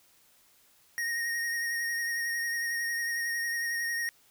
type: tone with vibrato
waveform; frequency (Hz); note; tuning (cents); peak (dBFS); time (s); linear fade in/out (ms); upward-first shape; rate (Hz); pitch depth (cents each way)
square; 1864.7; A#6; 0; -30; 0.98-4.09; 0; sine; 11; 21
effects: white hiss -63 dBFS RMS until 4.3 s